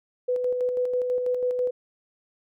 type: tone with tremolo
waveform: sine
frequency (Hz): 498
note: B4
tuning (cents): +14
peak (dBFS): -21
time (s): 0.28-1.71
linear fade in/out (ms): 10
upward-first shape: square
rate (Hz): 6.1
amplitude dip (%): 35
effects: none